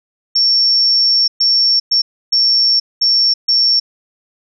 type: tone bursts at uneven times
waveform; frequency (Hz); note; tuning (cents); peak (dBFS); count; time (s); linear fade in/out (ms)
sine; 5460; F8; -40; -9; 6; 0.35-1.28 / 1.4-1.8 / 1.91-2.02 / 2.32-2.8 / 3.01-3.34 / 3.48-3.8; 10
effects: none